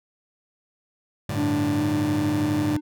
sawtooth chord, G suspended second, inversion none, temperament just, 98 / 110.25 / 147 Hz, G2 / A2 / D3, 0 / +4 / +2 cents, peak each -26 / -25 / -26 dBFS, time 1.29-2.77 s, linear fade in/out 5 ms
triangle tone with pitch glide, 293.7 to 300.7 Hz, D4 to D4, 0 to +41 cents, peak -20 dBFS, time 1.35-2.81 s, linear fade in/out 50 ms, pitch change +41 cents, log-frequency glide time 1.75-1.82 s
effects none

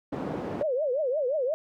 white band-pass noise, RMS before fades -33 dBFS, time 0.12-0.63 s, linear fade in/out 10 ms, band 140 to 450 Hz, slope 12 dB/octave
sine tone with vibrato, 554.4 Hz, C#5, in tune, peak -24 dBFS, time 0.61-1.54 s, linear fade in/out 0 ms, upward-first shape triangle, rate 5.7 Hz, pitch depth 270 cents each way
effects none

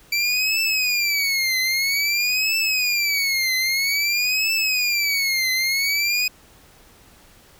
25% pulse tone with vibrato, 2327 Hz, D7, 17 cents flat, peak -15 dBFS, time 0.12-6.28 s, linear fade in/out 5 ms, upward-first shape triangle, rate 0.51 Hz, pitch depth 230 cents each way, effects pink hiss -51 dBFS RMS until 7.59 s

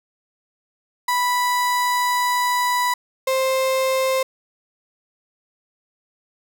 35% pulse tone pair in turn, 986 / 525.6 Hz, B5 / C5, -3 / +8 cents, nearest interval major seventh, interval 1089 cents, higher first, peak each -16 dBFS, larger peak neither, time 1.08-2.94 / 3.27-4.23 s, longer first, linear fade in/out 5 ms, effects none

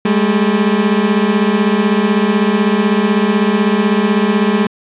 30% pulse beating tone pair, 200 / 216 Hz, G3 / A3, +35 / -32 cents, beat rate 16 Hz, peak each -11 dBFS, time 0.05-4.67 s, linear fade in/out 5 ms, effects resampled to 8000 Hz + 7-bit

